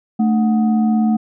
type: tone with frequency modulation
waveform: sine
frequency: 220 Hz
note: A3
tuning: in tune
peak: -12 dBFS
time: 0.19-1.17 s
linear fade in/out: 10 ms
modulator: 516 Hz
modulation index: 0.46
effects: none